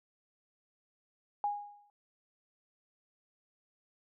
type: tone with exponential decay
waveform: sine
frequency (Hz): 822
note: G#5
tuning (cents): -18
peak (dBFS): -27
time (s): 1.44-1.9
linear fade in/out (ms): 1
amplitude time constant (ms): 100
effects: none